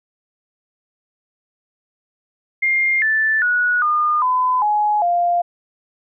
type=tone with pitch steps; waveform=sine; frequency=2116 / 1758.9 / 1462.1 / 1215.3 / 1010.2 / 839.7 / 698 Hz; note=C7 / A6 / F#6 / D#6 / B5 / G#5 / F5; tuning=+19 / -1 / -21 / -41 / +39 / +19 / -1 cents; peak=-14 dBFS; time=2.62-5.42 s; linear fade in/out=10 ms; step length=400 ms; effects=none

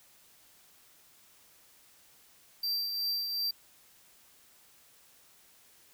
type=tone with tremolo; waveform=square; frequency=4699 Hz; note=D8; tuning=in tune; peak=-29 dBFS; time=2.63-3.51 s; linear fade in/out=5 ms; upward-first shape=triangle; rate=2.7 Hz; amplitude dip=45%; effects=white hiss -61 dBFS RMS until 5.93 s

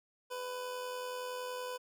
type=tone with amplitude modulation; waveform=25% pulse; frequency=500 Hz; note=B4; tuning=21 cents sharp; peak=-33 dBFS; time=0.3-1.78 s; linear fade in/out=20 ms; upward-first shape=sine; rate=90.6 Hz; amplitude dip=35%; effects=none

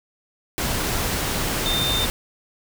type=tone in noise; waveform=sine; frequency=3615 Hz; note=A7; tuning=46 cents sharp; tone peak=-22 dBFS; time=1.66-2.05 s; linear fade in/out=0 ms; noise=pink; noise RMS=-24 dBFS; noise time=0.58-2.1 s; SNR=-1 dB; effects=none

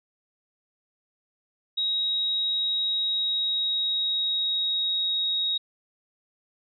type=tone with pitch glide; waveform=sine; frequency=3802 to 3778 Hz; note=A#7 to A#7; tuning=+33 to +22 cents; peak=-23 dBFS; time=1.77-5.58 s; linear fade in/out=10 ms; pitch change=-11 cents; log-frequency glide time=2.82-5.18 s; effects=none

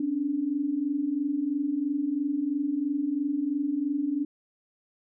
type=tone pair together; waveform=sine; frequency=268.6 / 291.6 Hz; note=C4 / D4; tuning=+46 / -12 cents; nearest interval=minor second; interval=142 cents; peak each=-31 / -26 dBFS; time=0-4.25 s; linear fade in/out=5 ms; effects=none

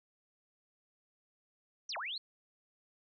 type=linear two-way sweep; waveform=sine; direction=down then up; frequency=6130 to 587.3 to 4380 Hz; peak=-37 dBFS; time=1.89-2.18 s; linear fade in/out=5 ms; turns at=1.97 s; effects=none

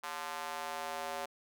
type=tone with high-pass filter sweep; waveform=square; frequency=80 Hz; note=D#2; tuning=49 cents sharp; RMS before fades=-40 dBFS; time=0.03-1.26 s; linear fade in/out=10 ms; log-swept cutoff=1000 to 650 Hz; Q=1.9; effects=none

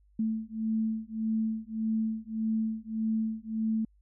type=beating tone pair; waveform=sine; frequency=220 / 221.7 Hz; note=A3 / A3; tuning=0 / +13 cents; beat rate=1.7 Hz; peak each=-31 dBFS; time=0.19-3.85 s; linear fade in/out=5 ms; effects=added 50 Hz sine -60 dBFS peak until 4.01 s

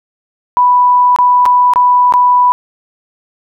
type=tone with dropouts; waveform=sine; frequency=987.8 Hz; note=B5; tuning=in tune; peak=-5 dBFS; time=0.57-2.52 s; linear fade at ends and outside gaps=0 ms; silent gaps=1.162-1.187 / 1.455-1.461 / 1.736-1.759 / 2.124-2.138 s; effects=none

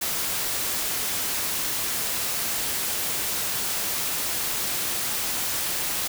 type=noise; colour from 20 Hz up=white; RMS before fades=-27 dBFS; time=0.01-6.08 s; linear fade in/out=10 ms; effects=none

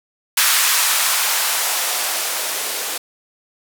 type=noise with band-pass filter sweep; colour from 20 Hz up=violet; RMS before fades=-19 dBFS; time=0.37-2.98 s; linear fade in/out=5 ms; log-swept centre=1300 to 400 Hz; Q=1.2; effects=none

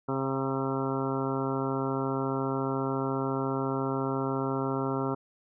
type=harmonic tone with a mistuned harmonic; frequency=134.3 Hz; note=C3; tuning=46 cents sharp; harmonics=1 / 2 / 3 / 4 / 5 / 6 / 7 / 8 / 9 / 10; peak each=-34 / -32 / -33 / -38 / -40 / -42 / -38 / -42 / -41 / -39 dBFS; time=0.08-5.15 s; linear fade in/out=10 ms; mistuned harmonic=5; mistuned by=+22 cents; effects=none

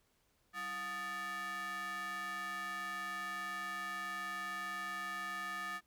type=ring-modulated tone; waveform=square; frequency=261.6 Hz; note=C4; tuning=in tune; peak=-37 dBFS; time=0.53-5.81 s; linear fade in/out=50 ms; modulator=1500 Hz; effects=pink hiss -75 dBFS RMS until 5.86 s

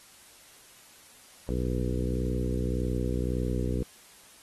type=harmonic tone with a mistuned harmonic; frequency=61.74 Hz; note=B1; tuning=in tune; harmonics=1 / 2 / 3 / 4 / 5 / 6 / 7 / 8; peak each=-30 / -33 / -35 / -36 / -37 / -38 / -38 / -39 dBFS; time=1.49-3.83 s; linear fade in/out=0 ms; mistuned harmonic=1; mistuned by=-16 cents; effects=white hiss -54 dBFS RMS until 4.42 s + AAC 32 kbps

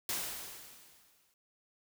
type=noise with exponential decay; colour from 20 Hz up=white; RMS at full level=-34 dBFS; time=0.09-1.34 s; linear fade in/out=1 ms; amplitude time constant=270 ms; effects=none

